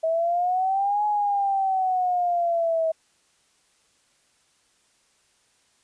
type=exponential two-way sweep; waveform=sine; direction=up then down; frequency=641 to 842 to 641 Hz; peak=-20 dBFS; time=0.03-2.92 s; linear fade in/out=10 ms; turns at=1.05 s; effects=white hiss -64 dBFS RMS until 5.83 s + resampled to 22050 Hz